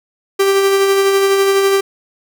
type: tone with tremolo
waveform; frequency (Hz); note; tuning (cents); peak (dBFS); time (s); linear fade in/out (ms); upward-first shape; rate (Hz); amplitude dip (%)
45% pulse; 392; G4; 0; -9; 0.39-1.81; 10; sine; 12; 30
effects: none